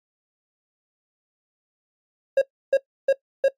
triangle tone bursts, 544 Hz, C#5, 33 cents flat, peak -11 dBFS, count 4, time 2.37-3.484 s, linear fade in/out 5 ms, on 46 ms, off 310 ms, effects noise-tail reverb RT60 0.1 s tail -19 dB re dry + MP3 64 kbps

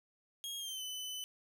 sawtooth tone with pitch glide, 3268 to 3014 Hz, G#7 to F#7, -29 to +31 cents, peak -37 dBFS, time 0.44-1.24 s, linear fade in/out 0 ms, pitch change -140 cents, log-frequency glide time 0.58-0.83 s, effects none

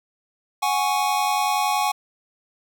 square chord, F# suspended second, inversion none, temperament equal, 740 / 830.6 / 1108.7 Hz, F#5 / G#5 / C#6, 0 / 0 / 0 cents, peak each -26 / -23 / -26 dBFS, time 0.62-1.92 s, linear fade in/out 10 ms, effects none

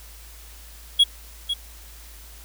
triangle tone with echo, 3325 Hz, G#7, 1 cent sharp, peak -10 dBFS, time 0.99-1.04 s, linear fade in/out 10 ms, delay 500 ms, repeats 1, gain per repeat -10 dB, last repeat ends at 1.54 s, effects added 55 Hz sine -43 dBFS peak until 2.44 s + white hiss -47 dBFS RMS until 2.44 s

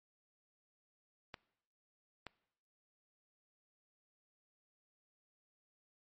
clicks, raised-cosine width 0.3 ms, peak -28 dBFS, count 2, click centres 1.342 / 2.267 s, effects noise-tail reverb RT60 0.8 s tail -22 dB re dry + MP3 32 kbps

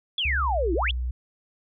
sine exponential two-way sweep, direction down then up, 3520 to 311.1 to 3520 Hz, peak -23 dBFS, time 0.18-0.91 s, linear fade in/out 2 ms, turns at 0.74 s
sine tone with pitch glide, 69.3 to 61.74 Hz, C#2 to B1, 0 to 0 cents, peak -25 dBFS, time 0.25-1.11 s, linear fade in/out 5 ms, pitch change -200 cents, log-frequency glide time 0.44-0.55 s
effects none

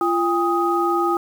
sine tone cluster, 344.2 / 807 / 1251 Hz, F4 / G#5 / D#6, -25 / -50 / +9 cents, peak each -20 / -23 / -21 dBFS, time 0.01-1.17 s, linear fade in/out 2 ms, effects 7-bit

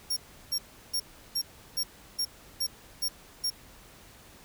sawtooth tone bursts, 5550 Hz, F8, 12 cents flat, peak -24 dBFS, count 9, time 0.1-3.503 s, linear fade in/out 10 ms, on 67 ms, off 350 ms, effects pink hiss -53 dBFS RMS until 4.44 s

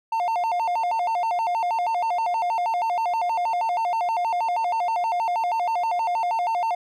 triangle tone with vibrato, 800 Hz, G5, 35 cents sharp, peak -19 dBFS, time 0.12-6.75 s, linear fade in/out 5 ms, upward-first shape square, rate 6.3 Hz, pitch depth 210 cents each way, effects none

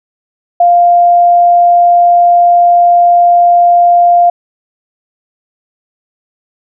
sine tone, 698.5 Hz, F5, in tune, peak -3 dBFS, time 0.6-4.3 s, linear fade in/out 5 ms, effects none

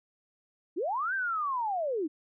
sine linear two-way sweep, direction up then down, 283.5 to 1600 to 283.5 Hz, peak -28 dBFS, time 0.76-2.08 s, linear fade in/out 20 ms, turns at 1.14 s, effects none

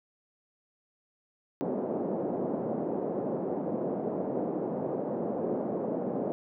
white band-pass noise, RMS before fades -32 dBFS, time 1.61-6.32 s, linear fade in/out 0 ms, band 170 to 590 Hz, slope 24 dB/octave, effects none

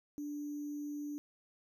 sine tone with sample-and-hold, 293.3 Hz, D4, 2 cents flat, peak -38 dBFS, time 0.18-1.18 s, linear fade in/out 0 ms, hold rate 6300 Hz, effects none

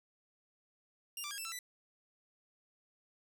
10% pulse tone with pitch steps, 2803 / 1175 / 1633 / 2655 / 1335 / 1983 Hz, F7 / D6 / G#6 / E7 / E6 / B6, +6 / +1 / -30 / +12 / +22 / +7 cents, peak -32 dBFS, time 1.17-1.59 s, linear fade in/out 2 ms, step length 70 ms, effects none

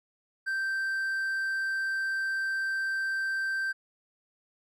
triangle tone, 1564 Hz, G6, 4 cents flat, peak -26 dBFS, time 0.46-3.73 s, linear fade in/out 20 ms, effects none

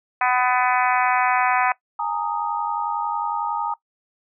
harmonic tone, 250.5 Hz, B3, 25 cents sharp, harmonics 3 / 4 / 5 / 6 / 7 / 8 / 9 / 10, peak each -21 / -23 / -25 / -27 / -28 / -29 / -30 / -31 dBFS, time 0.21-1.72 s, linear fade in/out 2 ms
sine chord, Ab suspended second, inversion none, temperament equal with one note detuned, 830.6 / 921.6 / 1244.5 Hz, Ab5 / Bb5 / Eb6, 0 / -20 / 0 cents, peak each -27 / -25 / -28 dBFS, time 1.99-3.74 s, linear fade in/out 5 ms
effects noise-tail reverb RT60 0.1 s tail -19 dB re dry

